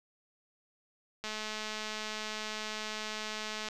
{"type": "click train", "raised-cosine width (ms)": 0.2, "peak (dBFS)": -21, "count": 527, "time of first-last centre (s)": [1.24, 3.687], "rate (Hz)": 215, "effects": []}